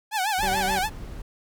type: tone with vibrato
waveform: sawtooth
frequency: 804 Hz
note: G5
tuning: 44 cents sharp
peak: -19 dBFS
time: 0.11-0.9 s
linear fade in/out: 50 ms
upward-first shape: sine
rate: 6.9 Hz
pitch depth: 160 cents each way
type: noise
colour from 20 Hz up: brown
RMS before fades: -36 dBFS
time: 0.38-1.22 s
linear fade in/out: 5 ms
type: tone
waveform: 15% pulse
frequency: 192.1 Hz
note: G3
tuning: 35 cents flat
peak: -23 dBFS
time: 0.43-0.79 s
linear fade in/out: 0 ms
effects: none